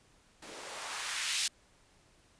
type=noise with band-pass filter sweep; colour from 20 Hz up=blue; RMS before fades=-37 dBFS; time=0.42-1.48 s; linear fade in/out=5 ms; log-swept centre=290 to 3700 Hz; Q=1.1; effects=pink hiss -65 dBFS RMS until 2.39 s + resampled to 22050 Hz